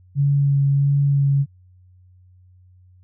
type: tone with vibrato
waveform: sine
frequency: 140.4 Hz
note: C#3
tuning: 22 cents sharp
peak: -14 dBFS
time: 0.15-1.46 s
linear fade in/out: 50 ms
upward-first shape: sine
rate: 1.5 Hz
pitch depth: 13 cents each way
effects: added 91 Hz sine -48 dBFS peak until 3.03 s